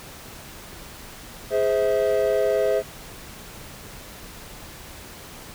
triangle chord, Ab augmented, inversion none, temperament just, 415.3 / 519.1 / 648.9 Hz, Ab4 / C5 / E5, 0 / -14 / -27 cents, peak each -21 dBFS, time 1.5-2.83 s, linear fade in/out 50 ms, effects pink hiss -41 dBFS RMS until 5.54 s

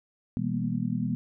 sine tone cluster, 123.2 / 164.5 / 203.7 / 232.5 / 243 Hz, B2 / E3 / G#3 / A#3 / B3, -4 / -3 / -33 / -4 / -28 cents, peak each -33 / -32 / -31 / -37 / -32 dBFS, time 0.37-1.15 s, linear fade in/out 0 ms, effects none

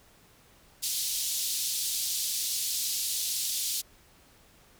pink band-pass noise, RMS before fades -31 dBFS, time 0.82-3.82 s, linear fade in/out 20 ms, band 3800 to 16000 Hz, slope 24 dB/octave, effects pink hiss -59 dBFS RMS until 4.79 s

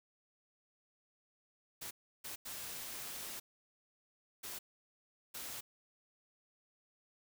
white noise bursts at uneven times, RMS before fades -45 dBFS, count 5, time 1.81-1.91 / 2.24-2.36 / 2.45-3.4 / 4.43-4.59 / 5.34-5.61 s, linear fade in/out 10 ms, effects none

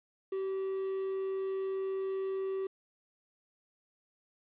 triangle tone, 384.6 Hz, G4, 33 cents flat, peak -30 dBFS, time 0.32-2.67 s, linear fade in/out 5 ms, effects resampled to 8000 Hz + 10-bit

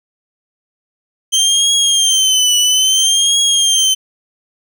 25% pulse tone with vibrato, 3125 Hz, G7, 6 cents flat, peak -6 dBFS, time 1.32-3.95 s, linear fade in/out 20 ms, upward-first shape triangle, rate 0.6 Hz, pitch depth 100 cents each way, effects none

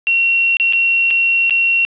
sine tone with dropouts, 2734 Hz, F7, 37 cents flat, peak -11 dBFS, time 0.07-1.85 s, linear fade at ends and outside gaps 0 ms, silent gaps 0.569-0.599 / 0.725-0.733 / 1.105-1.109 / 1.497-1.507 s, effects resampled to 8000 Hz + 7-bit

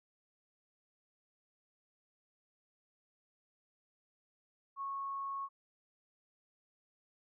sine tone, 1100 Hz, C#6, 14 cents flat, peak -37 dBFS, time 4.76-5.49 s, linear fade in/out 50 ms, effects none

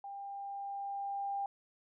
sine tone with level ramp, 797 Hz, G5, 28 cents sharp, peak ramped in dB -42 to -33 dBFS, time 0.04-1.46 s, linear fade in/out 2 ms, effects none

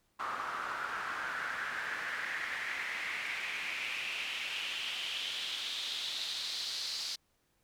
pink noise with band-pass filter sweep, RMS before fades -38 dBFS, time 0.19-7.16 s, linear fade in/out 10 ms, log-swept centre 1200 to 4600 Hz, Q 4.1, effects pink hiss -75 dBFS RMS until 7.63 s

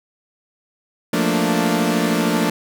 sawtooth chord, Bb major seventh, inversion second, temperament equal, 174.61 / 220 / 233.1 / 293.7 Hz, F3 / A3 / Bb3 / D4, 0 / 0 / 0 / 0 cents, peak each -18 dBFS, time 1.13-2.5 s, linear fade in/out 5 ms, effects none

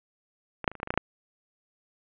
clicks, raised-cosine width 0.5 ms, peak -18 / -6 / -26 / -26 / -25 / -13 / -21 / -10 / -18 / -6 dBFS, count 10, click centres 0.643 / 0.678 / 0.716 / 0.753 / 0.801 / 0.831 / 0.874 / 0.905 / 0.94 / 0.976 s, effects resampled to 8000 Hz + 8-bit

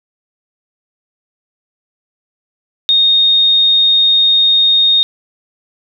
sine tone, 3700 Hz, A#7, 14 cents flat, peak -7 dBFS, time 2.89-5.03 s, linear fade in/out 0 ms, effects none

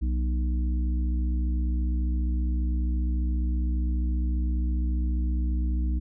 harmonic tone with a mistuned harmonic, 61.74 Hz, B1, in tune, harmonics 1 / 3 / 4 / 5, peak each -23 / -38 / -39 / -38 dBFS, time 0.01-6 s, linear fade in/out 20 ms, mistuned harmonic 4, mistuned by -49 cents, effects none

